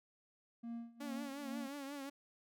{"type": "tone with tremolo", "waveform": "triangle", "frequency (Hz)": 233.1, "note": "A#3", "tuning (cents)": 0, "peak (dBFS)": -39, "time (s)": [0.63, 1.68], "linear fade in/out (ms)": 10, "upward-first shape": "sine", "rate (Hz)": 2.4, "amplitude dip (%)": 90}
{"type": "tone with vibrato", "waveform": "sawtooth", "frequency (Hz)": 280.1, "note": "C#4", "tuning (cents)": 18, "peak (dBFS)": -40, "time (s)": [1, 2.1], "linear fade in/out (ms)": 10, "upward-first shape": "triangle", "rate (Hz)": 5.6, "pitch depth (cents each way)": 79}
{"effects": []}